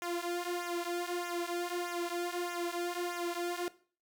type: tone with flanger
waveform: sawtooth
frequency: 349.2 Hz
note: F4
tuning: in tune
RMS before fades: -36 dBFS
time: 0.02-3.68 s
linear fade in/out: 0 ms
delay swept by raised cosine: 0.22 to 3.92 ms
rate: 1.6 Hz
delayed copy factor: -0.85
effects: noise-tail reverb RT60 0.4 s tail -17 dB re dry